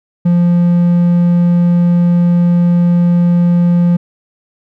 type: tone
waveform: triangle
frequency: 174 Hz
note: F3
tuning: 6 cents flat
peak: -5 dBFS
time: 0.25-3.97 s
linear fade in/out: 10 ms
effects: none